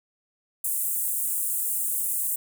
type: high-pass noise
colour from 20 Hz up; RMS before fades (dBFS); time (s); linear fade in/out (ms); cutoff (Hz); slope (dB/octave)
pink; -27; 0.64-2.36; 5; 8200; 48
effects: none